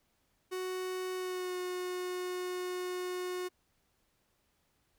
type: tone with pitch glide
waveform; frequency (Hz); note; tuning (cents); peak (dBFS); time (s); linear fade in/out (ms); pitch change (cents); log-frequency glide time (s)
45% pulse; 370 to 363; F#4 to F#4; 0 to -33; -35; 0.51-3.49; 20; -33; 1.15-1.57
effects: pink hiss -75 dBFS RMS until 4.98 s